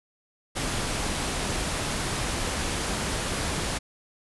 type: low-pass noise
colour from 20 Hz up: pink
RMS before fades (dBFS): -29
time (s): 0.55-3.79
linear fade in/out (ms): 20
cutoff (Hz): 11000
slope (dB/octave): 96
effects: none